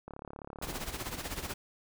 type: click train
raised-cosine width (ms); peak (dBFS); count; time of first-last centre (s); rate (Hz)
1; -29; 26; 0.08-0.784; 35.5
type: noise with tremolo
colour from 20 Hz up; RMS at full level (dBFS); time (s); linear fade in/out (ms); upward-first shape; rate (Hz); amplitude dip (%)
pink; -36; 0.62-1.54; 5; sine; 16; 70
effects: none